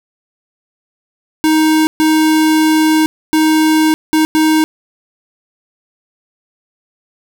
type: tone bursts at uneven times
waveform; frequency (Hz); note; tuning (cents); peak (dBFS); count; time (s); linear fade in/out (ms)
square; 313.2; D#4; +11; -9; 5; 1.44-1.87 / 2-3.06 / 3.33-3.94 / 4.13-4.25 / 4.35-4.64; 0
effects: none